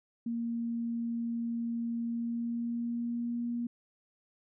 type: tone with pitch glide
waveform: sine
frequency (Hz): 233.1 to 237.7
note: A#3 to A#3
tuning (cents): 0 to +34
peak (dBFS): -31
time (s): 0.26-3.67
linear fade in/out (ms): 5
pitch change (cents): +34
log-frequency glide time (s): 2.03-3.46
effects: none